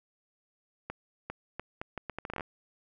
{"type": "accelerating click train", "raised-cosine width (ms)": 0.5, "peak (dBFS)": -21, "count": 14, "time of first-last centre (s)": [0.9, 2.408], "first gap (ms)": 400, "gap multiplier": 0.74, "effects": []}